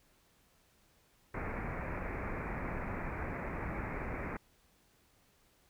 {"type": "low-pass noise", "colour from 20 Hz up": "pink", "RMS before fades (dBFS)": -39, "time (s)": [1.34, 4.37], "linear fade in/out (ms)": 5, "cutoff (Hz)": 2400, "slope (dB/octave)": 96, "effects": ["pink hiss -69 dBFS RMS until 5.69 s"]}